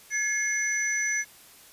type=tone cluster; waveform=sine; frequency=1698 / 2148 / 5990 Hz; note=G#6 / C7 / F#8; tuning=+38 / +45 / +20 cents; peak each=-29 dBFS; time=0.1-1.25 s; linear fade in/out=50 ms; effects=white hiss -52 dBFS RMS until 1.72 s + resampled to 32000 Hz